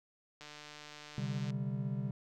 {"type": "click train", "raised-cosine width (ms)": 0.2, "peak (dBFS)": -32, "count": 164, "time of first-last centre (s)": [0.41, 1.504], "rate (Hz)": 149}
{"type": "chord", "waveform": "triangle", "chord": "C suspended second", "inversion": "none", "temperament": "equal", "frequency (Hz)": [130.81, 146.83, 196], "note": ["C3", "D3", "G3"], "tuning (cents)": [0, 0, 0], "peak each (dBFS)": [-35, -38, -37], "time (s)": [1.18, 2.11], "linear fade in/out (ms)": 2}
{"effects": []}